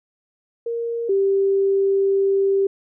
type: tone pair in turn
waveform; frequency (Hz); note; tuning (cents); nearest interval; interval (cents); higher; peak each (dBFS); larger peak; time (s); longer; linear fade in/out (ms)
sine; 466.2 / 392; A#4 / G4; 0 / 0; minor third; 300; first; -22 / -15; second; 0.66-1.09 / 1.09-2.67; second; 5
effects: none